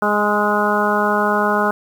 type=harmonic tone with a mistuned harmonic; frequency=207.7 Hz; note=G#3; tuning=in tune; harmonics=1 / 2 / 3 / 4 / 5 / 6 / 7; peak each=-22 / -22 / -22 / -22 / -22 / -22 / -22 dBFS; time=0.02-1.71 s; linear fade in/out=2 ms; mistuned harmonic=6; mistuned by=+18 cents; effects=7-bit